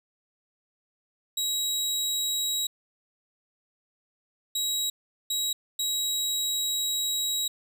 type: tone bursts at uneven times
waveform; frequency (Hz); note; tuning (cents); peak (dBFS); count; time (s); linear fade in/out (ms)
25% pulse; 3848; B7; -46; -22; 4; 1.37-2.67 / 4.55-4.9 / 5.3-5.53 / 5.79-7.48; 5
effects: none